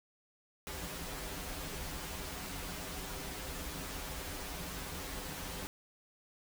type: noise with comb filter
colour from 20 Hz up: pink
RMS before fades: -42 dBFS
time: 0.67-5.67 s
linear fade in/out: 0 ms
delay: 8.8 ms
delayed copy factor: -1
effects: none